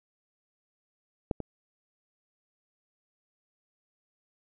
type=clicks; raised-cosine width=2 ms; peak=-14 / -21 dBFS; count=2; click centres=1.312 / 1.403 s; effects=none